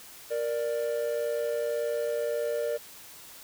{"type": "tone pair together", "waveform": "triangle", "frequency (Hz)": [468.3, 590], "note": ["A#4", "D5"], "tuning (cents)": [8, 8], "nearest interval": "major third", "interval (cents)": 400, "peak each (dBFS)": -28, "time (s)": [0.3, 2.78], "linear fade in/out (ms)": 20, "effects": ["white hiss -48 dBFS RMS until 3.43 s"]}